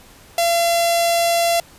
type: tone with notch filter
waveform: sawtooth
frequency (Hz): 681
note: F5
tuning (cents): -44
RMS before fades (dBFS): -17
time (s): 0.38-1.6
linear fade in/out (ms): 2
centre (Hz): 1500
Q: 1.1
effects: pink hiss -46 dBFS RMS until 1.78 s + resampled to 32000 Hz